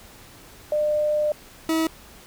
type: tone pair in turn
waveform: sine / 40% pulse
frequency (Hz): 601 / 321.8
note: D5 / E4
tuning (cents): +40 / -42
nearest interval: major seventh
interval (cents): 1082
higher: first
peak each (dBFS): -19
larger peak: neither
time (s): 0.72-1.32 / 1.69-1.87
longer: first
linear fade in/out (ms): 2
effects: pink hiss -47 dBFS RMS until 2.26 s